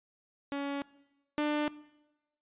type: tone pair in turn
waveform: sawtooth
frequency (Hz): 281.3 / 298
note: C#4 / D4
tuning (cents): +26 / +25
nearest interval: minor second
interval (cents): 99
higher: second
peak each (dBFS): -29 / -24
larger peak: second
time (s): 0.52-0.82 / 1.38-1.68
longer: neither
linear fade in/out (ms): 0
effects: noise-tail reverb RT60 1.0 s tail -20 dB re dry + resampled to 8000 Hz